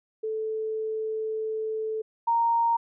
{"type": "tone pair in turn", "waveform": "sine", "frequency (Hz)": [437.9, 929], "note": ["A4", "A#5"], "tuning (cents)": [-8, -6], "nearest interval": "octave + minor second", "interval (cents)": 1302, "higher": "second", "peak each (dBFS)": [-27, -20], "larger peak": "second", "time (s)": [[0.23, 2.02], [2.27, 2.77]], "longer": "first", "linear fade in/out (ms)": 10, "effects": []}